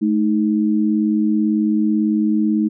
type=tone pair together; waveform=sine; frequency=215.5 / 313.6 Hz; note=A3 / D#4; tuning=-36 / +14 cents; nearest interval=tritone; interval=650 cents; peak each=-16 / -18 dBFS; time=0.01-2.69 s; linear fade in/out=20 ms; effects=none